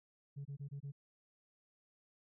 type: tone bursts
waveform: sine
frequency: 140.8 Hz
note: C#3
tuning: 27 cents sharp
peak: -40 dBFS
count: 5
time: 0.36-0.921 s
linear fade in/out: 20 ms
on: 93 ms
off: 24 ms
effects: tanh soft clip ceiling -40 dBFS